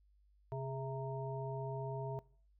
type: harmonic tone with a mistuned harmonic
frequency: 132.3 Hz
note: C3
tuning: 20 cents sharp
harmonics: 1 / 3 / 5 / 7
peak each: -40 / -45 / -45 / -48 dBFS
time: 0.52-2.19 s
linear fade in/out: 0 ms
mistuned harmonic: 3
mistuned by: +65 cents
effects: noise-tail reverb RT60 0.5 s tail -22 dB re dry + added 50 Hz sine -66 dBFS peak until 2.59 s